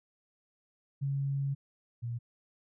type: tone pair in turn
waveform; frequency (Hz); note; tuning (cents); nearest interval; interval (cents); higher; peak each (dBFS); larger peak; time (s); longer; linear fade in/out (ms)
sine; 138.59 / 118.28; C#3 / A#2; 0 / +26; minor third; 274; first; -29 / -33; first; 1.01-1.55 / 2.02-2.19; first; 20
effects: none